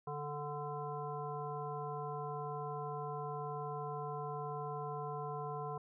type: harmonic tone with a mistuned harmonic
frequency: 146.83 Hz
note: D3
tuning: in tune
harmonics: 1 / 3 / 5 / 7 / 9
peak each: -44 / -44 / -45 / -44 / -53 dBFS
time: 0.07-5.78 s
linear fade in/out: 5 ms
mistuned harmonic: 9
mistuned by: +16 cents
effects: none